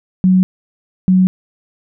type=tone pair in turn; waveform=sine; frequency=185.6 / 185.6 Hz; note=F#3 / F#3; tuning=+6 / +6 cents; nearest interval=unison; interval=0 cents; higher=neither; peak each=-7 dBFS; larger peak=neither; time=0.24-0.43 / 1.08-1.27 s; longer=neither; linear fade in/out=0 ms; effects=none